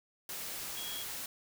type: tone in noise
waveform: sine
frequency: 3307 Hz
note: G#7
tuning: 8 cents flat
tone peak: -42 dBFS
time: 0.77-1.03 s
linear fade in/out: 2 ms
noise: white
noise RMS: -41 dBFS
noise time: 0.29-1.26 s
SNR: -4 dB
effects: none